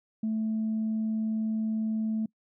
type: tone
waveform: sine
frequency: 219.5 Hz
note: A3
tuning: 4 cents flat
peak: -25 dBFS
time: 0.23-2.26 s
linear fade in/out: 5 ms
effects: noise-tail reverb RT60 0.1 s tail -24 dB re dry + tanh soft clip ceiling -23 dBFS